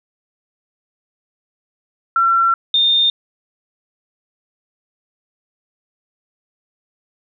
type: tone pair in turn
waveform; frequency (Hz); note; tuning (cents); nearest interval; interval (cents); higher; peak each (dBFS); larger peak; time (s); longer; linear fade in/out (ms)
sine; 1356 / 3634; E6 / A#7; +49 / -45; octave + perfect fourth; 1706; second; -11; neither; 2.16-2.54 / 2.74-3.1; first; 2
effects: none